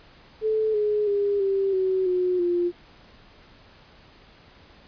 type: tone with pitch steps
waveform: sine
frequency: 435.6 / 420 / 405 / 390.5 / 376.6 / 363.1 / 350.2 Hz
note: A4 / G#4 / G#4 / G4 / F#4 / F#4 / F4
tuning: -17 / +19 / -43 / -7 / +31 / -33 / +5 cents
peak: -20 dBFS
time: 0.41-2.72 s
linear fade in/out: 50 ms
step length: 330 ms
effects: pink hiss -52 dBFS RMS until 4.87 s + resampled to 11025 Hz